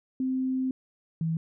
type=tone pair in turn; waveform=sine; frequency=260 / 162.56 Hz; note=C4 / E3; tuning=-11 / -24 cents; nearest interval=minor sixth; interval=813 cents; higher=first; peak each=-25 dBFS; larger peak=neither; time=0.2-0.71 / 1.21-1.37 s; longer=first; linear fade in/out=2 ms; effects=none